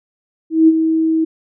sine tone with ADSR envelope, 321.3 Hz, E4, 44 cents flat, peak -4 dBFS, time 0.5-1.25 s, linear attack 180 ms, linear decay 37 ms, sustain -8 dB, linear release 12 ms, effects none

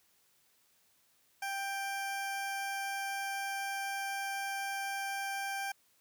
20% pulse tone, 788 Hz, G5, 9 cents sharp, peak -30 dBFS, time 1.42-5.72 s, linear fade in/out 5 ms, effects white hiss -70 dBFS RMS until 6 s + high-pass 60 Hz 12 dB/octave

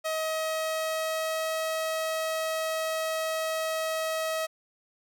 sawtooth tone with pitch glide, 634 to 639.1 Hz, D#5 to D#5, +32 to +46 cents, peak -24 dBFS, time 0.04-4.47 s, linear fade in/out 20 ms, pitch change +14 cents, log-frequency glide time 0.22-1.51 s, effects none

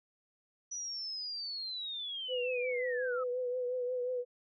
sine linear sweep, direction down, 5920 to 1244.5 Hz, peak -37 dBFS, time 0.71-3.24 s, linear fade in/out 10 ms
sine tone with vibrato, 498.7 Hz, B4, 17 cents sharp, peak -32 dBFS, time 2.28-4.25 s, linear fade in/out 50 ms, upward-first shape triangle, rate 5.6 Hz, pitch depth 44 cents each way
effects none

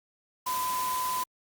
sine tone in noise, 1011 Hz, B5, 40 cents sharp, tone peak -28 dBFS, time 0.46-1.24 s, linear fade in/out 10 ms, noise white, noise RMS -36 dBFS, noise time 0.46-1.24 s, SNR +5 dB, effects Opus 48 kbps

